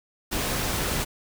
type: noise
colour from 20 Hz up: pink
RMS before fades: -27 dBFS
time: 0.31-1.05 s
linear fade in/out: 20 ms
effects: none